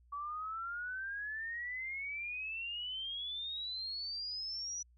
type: exponential sweep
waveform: sine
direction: up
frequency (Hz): 1136 to 5920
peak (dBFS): -38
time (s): 0.12-4.83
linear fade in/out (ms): 10
effects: added 60 Hz sine -62 dBFS peak until 4.97 s